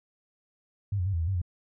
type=tone with pitch steps; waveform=sine; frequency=100.6 / 89.1 / 98.5 / 83.6 / 81.4 / 96.5 / 88 Hz; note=G2 / F2 / G2 / E2 / E2 / G2 / F2; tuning=+45 / +35 / +9 / +25 / -21 / -27 / +14 cents; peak=-25 dBFS; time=0.92-1.417 s; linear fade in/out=5 ms; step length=71 ms; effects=none